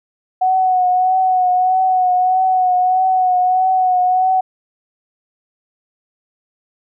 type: tone with vibrato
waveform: sine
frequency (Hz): 740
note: F#5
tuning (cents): 0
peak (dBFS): -11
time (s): 0.41-4.41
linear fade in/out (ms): 10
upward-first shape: triangle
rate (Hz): 1.6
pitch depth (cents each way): 35
effects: none

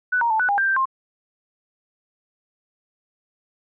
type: tone with pitch steps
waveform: sine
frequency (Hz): 1489 / 936 / 878 / 1485 / 809 / 1580 / 1567 / 1060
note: F#6 / A#5 / A5 / F#6 / G#5 / G6 / G6 / C6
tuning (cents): +11 / +7 / -4 / +6 / -46 / +13 / -1 / +22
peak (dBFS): -17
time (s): 0.12-0.856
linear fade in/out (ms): 10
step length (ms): 92
effects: none

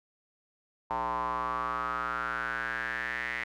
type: tone with band-pass filter sweep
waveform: square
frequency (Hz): 60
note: B1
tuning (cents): -49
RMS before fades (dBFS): -33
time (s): 0.9-3.44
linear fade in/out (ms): 5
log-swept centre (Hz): 930 to 2000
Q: 6.7
effects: none

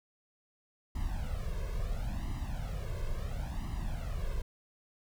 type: noise with flanger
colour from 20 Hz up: brown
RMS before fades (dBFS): -35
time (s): 0.95-4.42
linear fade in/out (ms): 5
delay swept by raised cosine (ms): 1 to 1.91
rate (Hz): 0.73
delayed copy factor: +0.95
effects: none

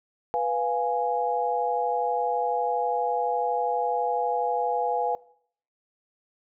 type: chord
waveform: sine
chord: F diminished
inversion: second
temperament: equal with one note detuned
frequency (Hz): 492.2 / 698.5 / 830.6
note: Cb5 / F5 / Ab5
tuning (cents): -6 / 0 / 0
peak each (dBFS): -28 / -28 / -26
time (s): 0.34-5.15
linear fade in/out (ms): 0
effects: noise-tail reverb RT60 0.6 s tail -21 dB re dry

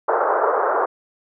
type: band-pass noise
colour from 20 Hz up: pink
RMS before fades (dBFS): -19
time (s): 0.08-0.86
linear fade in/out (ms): 10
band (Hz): 410 to 1400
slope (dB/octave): 48
effects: none

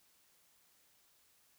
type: silence
effects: white hiss -70 dBFS RMS until 1.58 s

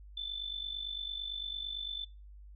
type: tone with amplitude modulation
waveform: sine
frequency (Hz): 3520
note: A7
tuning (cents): 0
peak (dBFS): -33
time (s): 0.17-2.05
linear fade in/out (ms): 5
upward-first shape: sine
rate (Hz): 48.9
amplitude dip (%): 70
effects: noise-tail reverb RT60 0.3 s tail -24 dB re dry + added 50 Hz sine -49 dBFS peak until 2.55 s

